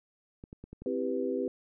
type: clicks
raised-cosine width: 3 ms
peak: -31 dBFS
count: 5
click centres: 0.439 / 0.529 / 0.64 / 0.73 / 0.82 s
type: chord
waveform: sine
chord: C major seventh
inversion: none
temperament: equal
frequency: 261.6 / 329.6 / 392 / 493.9 Hz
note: C4 / E4 / G4 / B4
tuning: 0 / 0 / 0 / 0 cents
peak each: -34 / -38 / -33 / -34 dBFS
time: 0.86-1.48 s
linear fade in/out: 2 ms
effects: none